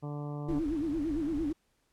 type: harmonic tone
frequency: 146.5 Hz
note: D3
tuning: 4 cents flat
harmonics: 1 / 2 / 3 / 4 / 5 / 6 / 7 / 8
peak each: -36 / -42 / -46 / -48 / -50 / -52 / -53 / -54 dBFS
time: 0.02-0.6 s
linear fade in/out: 20 ms
type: noise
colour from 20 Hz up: brown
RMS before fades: -42 dBFS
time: 0.48-1.53 s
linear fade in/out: 10 ms
type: tone with vibrato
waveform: sine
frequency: 307.6 Hz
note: D#4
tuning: 20 cents flat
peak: -29 dBFS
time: 0.48-1.53 s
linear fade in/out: 10 ms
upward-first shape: sine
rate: 8.8 Hz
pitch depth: 150 cents each way
effects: pink hiss -74 dBFS RMS until 1.92 s + low-pass 12000 Hz 12 dB/octave